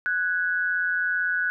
sine tone pair together, 1480 / 1657.8 Hz, F#6 / G#6, 0 / -4 cents, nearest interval major second, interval 196 cents, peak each -23 / -28 dBFS, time 0.06-1.5 s, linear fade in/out 0 ms, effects none

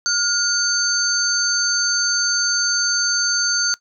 sine tone cluster, 1420 / 4540 / 6280 Hz, F6 / C#8 / G8, +28 / +41 / +2 cents, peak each -21 dBFS, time 0.06-3.74 s, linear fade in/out 0 ms, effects noise-tail reverb RT60 0.1 s tail -19 dB re dry

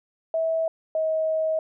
sine tone pair in turn, 650 / 634.8 Hz, E5 / D#5, -24 / +35 cents, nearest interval unison, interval 41 cents, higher first, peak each -21 dBFS, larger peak neither, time 0.34-0.68 / 0.95-1.59 s, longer second, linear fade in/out 2 ms, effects none

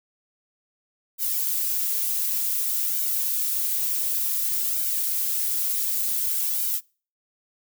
violet noise with flanger, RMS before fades -25 dBFS, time 1.18-6.81 s, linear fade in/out 50 ms, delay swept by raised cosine 1.3 to 7.2 ms, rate 0.55 Hz, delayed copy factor +0.95, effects noise-tail reverb RT60 0.4 s tail -26 dB re dry

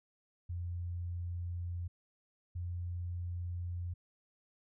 sine tone pair in turn, 87.31 / 87.78 Hz, F2 / F2, 0 / +9 cents, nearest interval unison, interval 9 cents, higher second, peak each -36 / -36 dBFS, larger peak neither, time 0.49-1.88 / 2.55-3.94 s, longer neither, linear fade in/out 10 ms, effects none

